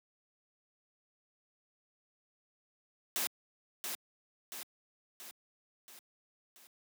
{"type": "noise with echo", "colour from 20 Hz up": "white", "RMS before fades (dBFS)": -34, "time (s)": [3.16, 3.27], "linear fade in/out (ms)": 0, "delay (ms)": 680, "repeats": 5, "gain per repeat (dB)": -5, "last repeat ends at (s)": 6.67, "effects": ["high-pass 200 Hz 12 dB/octave"]}